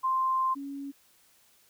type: tone pair in turn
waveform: sine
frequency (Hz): 1046.5 / 278.8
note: C6 / C#4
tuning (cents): 0 / +10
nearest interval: octave + major seventh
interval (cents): 2290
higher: first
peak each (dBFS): -24 / -35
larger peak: first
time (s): 0.03-0.55 / 0.55-0.92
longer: first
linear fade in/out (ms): 20
effects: white hiss -63 dBFS RMS until 1.69 s